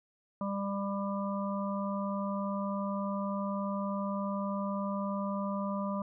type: harmonic tone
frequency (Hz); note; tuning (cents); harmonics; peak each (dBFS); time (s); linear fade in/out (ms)
198.7; G3; +24; 1 / 3 / 5 / 6; -33 / -38 / -40 / -41; 0.41-6.02; 2
effects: none